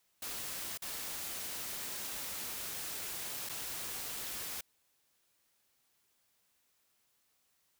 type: noise with dropouts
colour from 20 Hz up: white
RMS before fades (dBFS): -41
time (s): 0.22-4.61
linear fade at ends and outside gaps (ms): 5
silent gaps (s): 0.776-0.82 / 3.49-3.494
effects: white hiss -75 dBFS RMS until 7.79 s